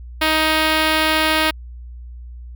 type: tone with notch filter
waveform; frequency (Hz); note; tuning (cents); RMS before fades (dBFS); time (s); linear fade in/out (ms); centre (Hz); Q
5% pulse; 313.6; D#4; +14; -17; 0.21-1.51; 10; 8200; 1.5
effects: added 60 Hz sine -32 dBFS peak until 2.55 s